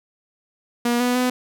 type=tone with pitch steps; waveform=sawtooth; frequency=239.2 / 246.5 / 250.8 Hz; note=A#3 / B3 / B3; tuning=+45 / -3 / +27 cents; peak=-14 dBFS; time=0.85-1.3 s; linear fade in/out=5 ms; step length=150 ms; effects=none